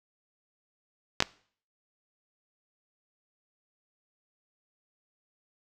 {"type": "clicks", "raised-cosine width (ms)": 0.2, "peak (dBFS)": -4, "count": 2, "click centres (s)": [1.204, 1.224], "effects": ["noise-tail reverb RT60 0.5 s tail -22 dB re dry"]}